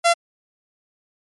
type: tone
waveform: sawtooth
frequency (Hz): 683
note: F5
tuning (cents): -39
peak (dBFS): -9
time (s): 0.04-0.14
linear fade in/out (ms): 20
effects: MP3 48 kbps